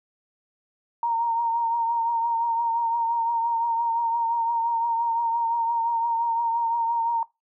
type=tone with vibrato; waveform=sine; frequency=927 Hz; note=A#5; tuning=10 cents flat; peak=-21 dBFS; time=1.03-7.23 s; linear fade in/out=2 ms; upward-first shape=triangle; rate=5.8 Hz; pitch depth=38 cents each way; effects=noise-tail reverb RT60 0.2 s tail -20 dB re dry